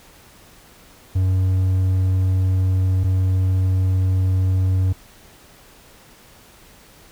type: tone pair in turn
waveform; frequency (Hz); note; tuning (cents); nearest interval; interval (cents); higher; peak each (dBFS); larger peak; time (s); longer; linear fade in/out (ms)
triangle; 93.5 / 93.5; F#2 / F#2; +19 / +19; unison; 0; neither; -13; neither; 1.15-3.04 / 3.04-4.93; neither; 10
effects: pink hiss -48 dBFS RMS until 7.11 s